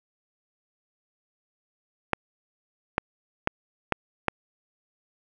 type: clicks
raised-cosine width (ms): 0.5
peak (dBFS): -6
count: 5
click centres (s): 2.133 / 2.981 / 3.474 / 3.923 / 4.283
effects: none